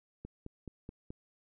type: click train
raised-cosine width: 3 ms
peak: -30 dBFS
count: 5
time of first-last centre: 0.25-1.105 s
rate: 4.68 Hz
effects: none